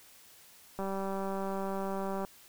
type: click train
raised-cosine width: 1 ms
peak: -23 dBFS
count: 284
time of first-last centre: 0.79-2.249 s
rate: 194 Hz
effects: white hiss -57 dBFS RMS until 2.48 s